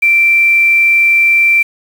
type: tone with quantisation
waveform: sine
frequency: 2349 Hz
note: D7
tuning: in tune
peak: -6 dBFS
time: 0.02-1.63 s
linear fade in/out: 10 ms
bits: 5
effects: none